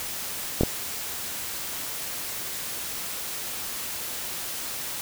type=clicks; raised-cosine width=2 ms; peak=-7 dBFS; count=2; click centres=0.61 / 0.634 s; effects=white hiss -33 dBFS RMS until 5.01 s